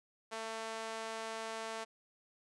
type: tone with high-pass filter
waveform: sawtooth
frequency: 223.3 Hz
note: A3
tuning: 26 cents sharp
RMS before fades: -42 dBFS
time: 0.31-1.85 s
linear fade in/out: 20 ms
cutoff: 640 Hz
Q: 1.1
effects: resampled to 22050 Hz